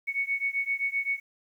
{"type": "beating tone pair", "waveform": "sine", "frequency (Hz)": [2217, 2224.7], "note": ["C#7", "C#7"], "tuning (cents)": [0, 6], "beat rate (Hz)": 7.7, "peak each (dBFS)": [-29, -30], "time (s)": [0.07, 1.2], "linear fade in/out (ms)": 20, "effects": ["10-bit"]}